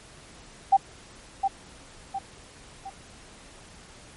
sine tone with echo, 781 Hz, G5, 7 cents flat, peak -13 dBFS, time 0.72-0.77 s, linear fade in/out 10 ms, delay 710 ms, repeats 3, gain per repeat -7 dB, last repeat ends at 2.9 s, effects pink hiss -49 dBFS RMS until 4.16 s + MP3 48 kbps

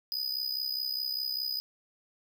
square tone with amplitude modulation, 4978 Hz, D#8, in tune, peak -28 dBFS, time 0.12-1.6 s, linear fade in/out 0 ms, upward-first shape sine, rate 64.9 Hz, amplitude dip 75%, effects none

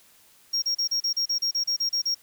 triangle tone bursts, 5580 Hz, F8, 2 cents flat, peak -21 dBFS, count 13, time 0.53-2.147 s, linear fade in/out 10 ms, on 93 ms, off 34 ms, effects white hiss -57 dBFS RMS until 2.22 s

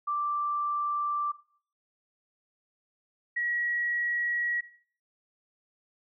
sine tone pair in turn, 1174.7 / 1914 Hz, D6 / A#6, 0 / +45 cents, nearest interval minor sixth, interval 845 cents, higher second, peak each -27 dBFS, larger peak neither, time 0.07-1.32 / 3.36-4.61 s, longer neither, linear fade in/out 10 ms, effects noise-tail reverb RT60 0.5 s tail -17 dB re dry

